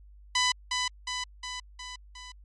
10% pulse tone with echo, 998 Hz, B5, 18 cents sharp, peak -14 dBFS, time 0.35-0.52 s, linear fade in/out 5 ms, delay 360 ms, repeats 5, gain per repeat -4 dB, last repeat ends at 2.32 s, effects added 50 Hz sine -49 dBFS peak until 2.44 s + MP3 48 kbps

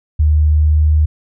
sine tone with pitch glide, 76.1 to 76.63 Hz, D#2 to D#2, -38 to -26 cents, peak -8 dBFS, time 0.19-1.06 s, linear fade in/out 10 ms, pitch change +12 cents, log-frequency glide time 0.48-0.89 s, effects none

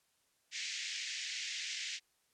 pink band-pass noise, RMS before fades -41 dBFS, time 0.51-2 s, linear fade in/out 50 ms, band 1900 to 7100 Hz, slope 48 dB/octave, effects white hiss -75 dBFS RMS until 2.33 s + low-pass 11000 Hz 12 dB/octave

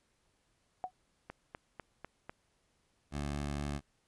sine tone with exponential decay, 740 Hz, F#5, in tune, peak -30 dBFS, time 0.84-0.91 s, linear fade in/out 0 ms, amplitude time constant 15 ms
click train, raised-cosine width 0.5 ms, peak -28 dBFS, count 5, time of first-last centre 1.3-2.295 s, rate 4.02 Hz
15% pulse tone with vibrato, 72 Hz, D2, 34 cents flat, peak -29 dBFS, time 3.11-3.81 s, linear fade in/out 50 ms, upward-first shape sine, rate 4.2 Hz, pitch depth 11 cents each way
effects pink hiss -75 dBFS RMS until 4.07 s + resampled to 24000 Hz

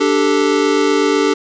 square chord, D suspended fourth, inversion none, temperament equal, 293.7 / 392 / 440 Hz, D4 / G4 / A4, 0 / 0 / 0 cents, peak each -17 dBFS, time 0-1.34 s, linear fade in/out 10 ms, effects resampled to 16000 Hz + 8-bit

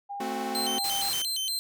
sine tone with pitch glide, 805 to 793 Hz, G5 to G5, +46 to +20 cents, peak -33 dBFS, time 0.09-1.1 s, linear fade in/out 20 ms, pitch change -26 cents, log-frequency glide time 0.46-0.72 s
sawtooth chord, F# diminished, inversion first, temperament equal, 220 / 261.6 / 370 Hz, A3 / C4 / F#4, 0 / 0 / 0 cents, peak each -32 dBFS, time 0.2-0.79 s, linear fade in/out 5 ms
sawtooth tone with vibrato, 3569 Hz, A7, 24 cents sharp, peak -25 dBFS, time 0.55-1.59 s, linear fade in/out 0 ms, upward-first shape square, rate 4.3 Hz, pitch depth 250 cents each way
white noise, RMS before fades -34 dBFS, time 0.84-1.22 s, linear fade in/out 2 ms
effects none

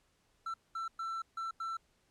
triangle tone bursts at uneven times, 1339 Hz, E6, 27 cents sharp, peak -34 dBFS, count 5, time 0.46-0.54 / 0.75-0.88 / 0.99-1.22 / 1.37-1.51 / 1.6-1.77 s, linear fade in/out 5 ms, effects pink hiss -73 dBFS RMS until 2.1 s + low-pass 10000 Hz 12 dB/octave

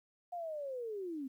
sine linear sweep, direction down, 719 to 254.5 Hz, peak -38 dBFS, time 0.32-1.28 s, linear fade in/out 10 ms, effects 12-bit

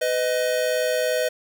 square tone pair together, 502.6 / 625 Hz, B4 / D#5, +30 / +8 cents, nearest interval major third, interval 378 cents, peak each -24 dBFS, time 0.01-1.29 s, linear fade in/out 10 ms, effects none

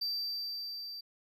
triangle tone with level ramp, 4668 Hz, D8, 11 cents flat, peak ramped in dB -30 to -40 dBFS, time 0.01-1.01 s, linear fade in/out 10 ms, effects none

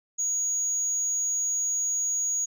sine tone, 6700 Hz, G#8, 14 cents sharp, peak -22 dBFS, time 0.18-2.46 s, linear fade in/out 20 ms, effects tanh soft clip ceiling -23 dBFS

